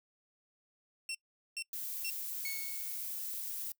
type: tone bursts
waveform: 20% pulse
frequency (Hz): 2713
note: E7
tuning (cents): +49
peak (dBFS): -32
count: 3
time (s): 1.09-2.101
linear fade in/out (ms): 2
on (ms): 57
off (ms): 420
type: noise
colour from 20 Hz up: violet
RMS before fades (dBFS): -40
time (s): 1.73-3.72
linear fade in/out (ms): 2
type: tone with exponential decay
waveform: sawtooth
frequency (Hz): 2206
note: C#7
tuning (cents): -9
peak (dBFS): -33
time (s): 2.45-3.24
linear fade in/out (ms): 2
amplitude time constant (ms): 170
effects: noise-tail reverb RT60 0.1 s tail -23 dB re dry